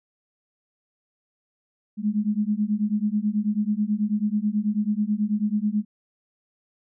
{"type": "beating tone pair", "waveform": "sine", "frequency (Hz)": [205.5, 214.7], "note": ["G#3", "A3"], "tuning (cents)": [-18, -42], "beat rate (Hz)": 9.2, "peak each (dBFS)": -24, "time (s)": [1.97, 5.85], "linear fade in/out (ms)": 50, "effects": []}